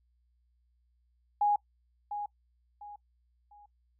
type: tone with echo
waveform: sine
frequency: 826 Hz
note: G#5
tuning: 10 cents flat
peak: -23 dBFS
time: 1.41-1.56 s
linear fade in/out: 5 ms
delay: 700 ms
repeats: 3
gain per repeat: -10 dB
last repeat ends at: 3.66 s
effects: noise-tail reverb RT60 0.1 s tail -22 dB re dry + added 60 Hz sine -68 dBFS peak until 3.99 s